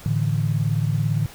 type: chord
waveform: sine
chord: A suspended fourth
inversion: none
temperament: equal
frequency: 110 / 146.83 / 164.81 Hz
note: A2 / D3 / E3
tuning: 0 / 0 / 0 cents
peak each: -22 / -22 / -27 dBFS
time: 0.06-1.26 s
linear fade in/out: 0 ms
effects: pink hiss -43 dBFS RMS until 1.34 s